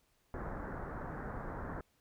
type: low-pass noise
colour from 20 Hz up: pink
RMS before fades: -42 dBFS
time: 0.34-1.81 s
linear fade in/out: 2 ms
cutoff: 1700 Hz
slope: 48 dB/octave
effects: pink hiss -74 dBFS RMS until 2 s